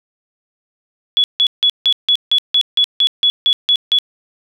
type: tone bursts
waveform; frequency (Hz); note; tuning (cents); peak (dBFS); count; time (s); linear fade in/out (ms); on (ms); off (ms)
sine; 3389; G#7; +34; -9; 13; 1.17-3.987; 0; 69; 160
effects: none